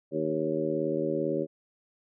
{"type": "harmonic tone with a mistuned harmonic", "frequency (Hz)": 77.78, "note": "D#2", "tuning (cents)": 0, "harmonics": [2, 3, 4, 5, 6, 7], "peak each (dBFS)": [-37, -36, -32, -31, -36, -32], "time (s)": [0.11, 1.47], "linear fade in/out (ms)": 50, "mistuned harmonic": 7, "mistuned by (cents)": 22, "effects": []}